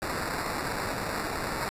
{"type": "noise with sample-and-hold", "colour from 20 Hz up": "blue", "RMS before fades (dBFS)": -32, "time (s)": [0.02, 1.69], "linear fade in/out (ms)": 0, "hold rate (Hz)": 3150, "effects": ["resampled to 32000 Hz"]}